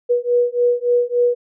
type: beating tone pair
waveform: sine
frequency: 483.5 / 487 Hz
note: B4 / B4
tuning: -37 / -24 cents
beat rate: 3.5 Hz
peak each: -17 dBFS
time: 0.09-1.35 s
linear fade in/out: 20 ms
effects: none